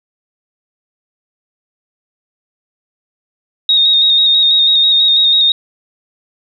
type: tone with vibrato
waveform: sine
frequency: 3731 Hz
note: A#7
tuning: 1 cent sharp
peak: -7 dBFS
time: 3.69-5.52 s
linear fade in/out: 2 ms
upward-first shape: square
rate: 6.1 Hz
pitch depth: 25 cents each way
effects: none